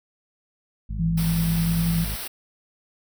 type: harmonic tone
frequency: 52.1 Hz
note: G#1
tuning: 6 cents sharp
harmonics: 1 / 2 / 3 / 4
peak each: -28 / -34 / -38 / -40 dBFS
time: 0.89-2.16 s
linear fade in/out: 10 ms
type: tone with pitch glide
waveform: sine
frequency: 164.81 to 166.82 Hz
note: E3 to E3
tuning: 0 to +21 cents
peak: -20 dBFS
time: 0.99-2.05 s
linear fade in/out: 10 ms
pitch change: +21 cents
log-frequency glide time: 1.11-1.71 s
type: band-stop noise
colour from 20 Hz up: white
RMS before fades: -33 dBFS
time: 1.17-2.28 s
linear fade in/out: 10 ms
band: 5800 to 8100 Hz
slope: 96 dB/octave
effects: none